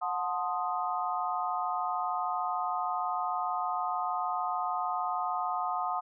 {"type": "chord", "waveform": "sine", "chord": "F# diminished seventh", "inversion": "none", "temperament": "equal with one note detuned", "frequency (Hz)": [726.9, 880, 1046.5, 1244.5], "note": ["F#5", "A5", "C6", "Eb6"], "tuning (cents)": [-31, 0, 0, 0], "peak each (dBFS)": [-33, -36, -36, -34], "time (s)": [0.01, 6.01], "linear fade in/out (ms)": 20, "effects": []}